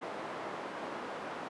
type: band-pass noise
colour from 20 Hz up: white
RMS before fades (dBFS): -41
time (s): 0.01-1.49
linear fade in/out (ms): 20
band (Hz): 250 to 1000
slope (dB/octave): 12
effects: resampled to 24000 Hz